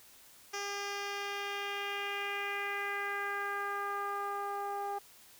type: tone with low-pass filter sweep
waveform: 10% pulse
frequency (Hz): 403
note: G4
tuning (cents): +48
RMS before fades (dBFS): -37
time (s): 0.53-4.99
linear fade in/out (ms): 10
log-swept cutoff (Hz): 5600 to 840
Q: 2.4
effects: white hiss -58 dBFS RMS until 5.39 s